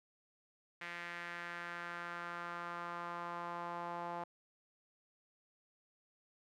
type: tone with band-pass filter sweep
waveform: sawtooth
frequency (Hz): 172.7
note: F3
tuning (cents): -19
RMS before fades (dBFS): -44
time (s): 0.81-4.24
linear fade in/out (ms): 5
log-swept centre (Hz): 2000 to 860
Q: 2.6
effects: none